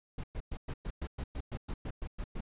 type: noise bursts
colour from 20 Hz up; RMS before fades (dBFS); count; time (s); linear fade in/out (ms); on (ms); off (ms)
brown; -37; 14; 0.18-2.408; 5; 57; 110
effects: resampled to 8000 Hz